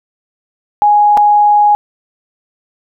sine tone with dropouts, 830.6 Hz, G#5, in tune, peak -5 dBFS, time 0.82-1.75 s, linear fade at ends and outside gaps 0 ms, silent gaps 1.171-1.175 s, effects none

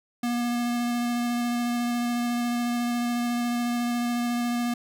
square tone with vibrato, 239.8 Hz, A#3, 49 cents sharp, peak -25 dBFS, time 0.23-4.74 s, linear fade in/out 5 ms, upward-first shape square, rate 14 Hz, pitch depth 8 cents each way, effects none

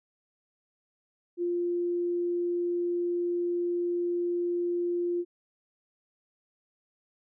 sine tone, 349.2 Hz, F4, in tune, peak -26 dBFS, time 1.37-5.25 s, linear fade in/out 50 ms, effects none

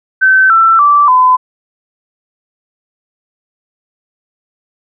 sine tone with pitch steps, 1536 / 1337.2 / 1164.1 / 1013.4 Hz, G6 / E6 / D6 / B5, -36 / +24 / -16 / +44 cents, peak -4 dBFS, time 0.21-1.37 s, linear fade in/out 20 ms, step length 290 ms, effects none

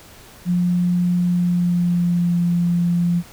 sine tone with pitch glide, 177.1 to 173.16 Hz, F3 to F3, +24 to -14 cents, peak -15 dBFS, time 0.45-3.23 s, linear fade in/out 50 ms, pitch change -38 cents, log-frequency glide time 1.18-2.41 s, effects pink hiss -44 dBFS RMS until 3.32 s

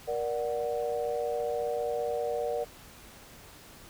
sine chord, Bb augmented, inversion none, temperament equal with one note detuned, 472.4 / 587.3 / 740 Hz, Bb4 / D5 / F#5, +23 / 0 / 0 cents, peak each -31 / -33 / -36 dBFS, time 0.07-2.65 s, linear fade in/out 20 ms, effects pink hiss -51 dBFS RMS until 3.89 s

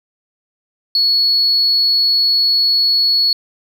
triangle tone, 4380 Hz, C#8, 22 cents flat, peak -8 dBFS, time 0.95-3.33 s, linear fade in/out 2 ms, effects tanh soft clip ceiling -8 dBFS

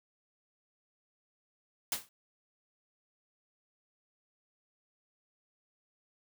white noise with exponential decay, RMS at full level -29 dBFS, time 1.92-2.09 s, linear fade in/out 1 ms, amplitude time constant 35 ms, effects none

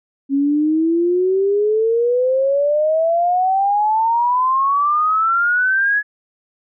sine exponential sweep, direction up, 272.3 to 1700 Hz, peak -13 dBFS, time 0.29-6.03 s, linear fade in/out 50 ms, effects none

